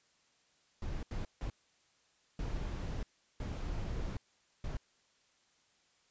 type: noise bursts at uneven times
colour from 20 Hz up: brown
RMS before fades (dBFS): -38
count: 6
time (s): 0.82-1.03 / 1.11-1.25 / 1.41-1.5 / 2.39-3.03 / 3.4-4.17 / 4.64-4.77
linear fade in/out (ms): 2
effects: white hiss -71 dBFS RMS until 6.1 s + resampled to 16000 Hz